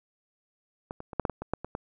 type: clicks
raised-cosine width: 1 ms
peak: -21 / -25 / -25 / -11 / -12 / -18 / -21 / -13 / -22 / -18 dBFS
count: 10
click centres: 0.909 / 1.004 / 1.132 / 1.197 / 1.252 / 1.297 / 1.42 / 1.536 / 1.646 / 1.751 s
effects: none